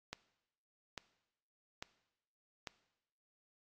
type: click train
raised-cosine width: 0.2 ms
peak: -24 dBFS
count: 4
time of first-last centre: 0.13-2.672 s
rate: 1.18 Hz
effects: noise-tail reverb RT60 0.9 s tail -18 dB re dry + AAC 64 kbps